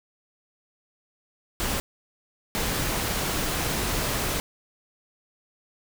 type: noise bursts at uneven times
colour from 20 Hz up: pink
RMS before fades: -27 dBFS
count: 2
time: 1.6-1.8 / 2.55-4.4 s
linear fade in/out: 0 ms
effects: none